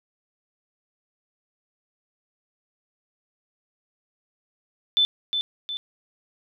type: tone with echo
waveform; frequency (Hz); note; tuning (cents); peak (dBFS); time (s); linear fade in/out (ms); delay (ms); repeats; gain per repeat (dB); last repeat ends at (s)
sine; 3520; A7; 0; -16; 4.97-5.05; 0; 360; 2; -6; 5.77
effects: none